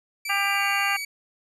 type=tone with pitch glide; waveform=sawtooth; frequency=2321 to 2271 Hz; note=D7 to C#7; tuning=-21 to +41 cents; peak=-26 dBFS; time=0.25-1.05 s; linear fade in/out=5 ms; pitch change=-38 cents; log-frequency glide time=0.54-0.63 s
type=harmonic tone; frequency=398.7 Hz; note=G4; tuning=29 cents sharp; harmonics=2 / 3 / 4 / 5 / 6 / 7; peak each=-29 / -29 / -29 / -29 / -29 / -29 dBFS; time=0.29-0.97 s; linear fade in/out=10 ms
effects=resampled to 32000 Hz